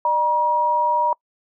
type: tone pair together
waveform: sine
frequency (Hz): 604 / 955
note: D5 / A#5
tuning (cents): +48 / +42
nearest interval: minor sixth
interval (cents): 794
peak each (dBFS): -25 / -16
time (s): 0.05-1.13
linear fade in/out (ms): 2
effects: noise-tail reverb RT60 0.1 s tail -26 dB re dry